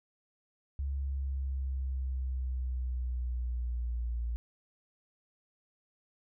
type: exponential sweep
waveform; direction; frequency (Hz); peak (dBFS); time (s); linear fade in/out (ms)
sine; down; 69.3 to 58.1; -31; 0.79-4.36; 0
effects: none